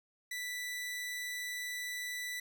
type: tone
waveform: sawtooth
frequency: 1975.5 Hz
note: B6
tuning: in tune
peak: -34 dBFS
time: 0.31-2.4 s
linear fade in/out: 5 ms
effects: none